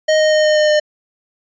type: tone with pitch steps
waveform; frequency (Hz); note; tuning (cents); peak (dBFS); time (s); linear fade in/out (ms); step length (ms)
square; 622.3 / 618.7 / 615.2 / 611.6 / 608.1 / 604.6; D#5 / D#5 / D#5 / D#5 / D#5 / D#5; 0 / -10 / -20 / -30 / -40 / -50; -11; 0.08-0.8; 10; 120
effects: resampled to 16000 Hz